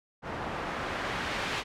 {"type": "noise with low-pass filter sweep", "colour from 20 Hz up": "white", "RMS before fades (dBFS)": -34, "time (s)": [0.22, 1.64], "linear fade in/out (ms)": 50, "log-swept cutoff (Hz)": [1000, 2700], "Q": 0.78, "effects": []}